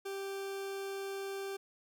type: tone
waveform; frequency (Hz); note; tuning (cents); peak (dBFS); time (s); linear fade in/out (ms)
40% pulse; 392; G4; 0; -37; 0.05-1.57; 10
effects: none